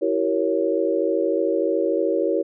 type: chord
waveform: sine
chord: E diminished seventh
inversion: none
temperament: equal with one note detuned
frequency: 329.6 / 383 / 466.2 / 554.4 Hz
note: E4 / G4 / Bb4 / Db5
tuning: 0 / -40 / 0 / 0 cents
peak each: -24 dBFS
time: 0.01-2.43 s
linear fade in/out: 20 ms
effects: none